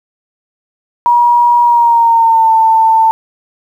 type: tone with pitch glide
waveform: sine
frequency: 957 to 892.9 Hz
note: A#5 to A5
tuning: +45 to +25 cents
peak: -5 dBFS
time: 1.06-3.11 s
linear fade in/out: 0 ms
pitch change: -120 cents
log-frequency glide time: 1.63-2.51 s
effects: 7-bit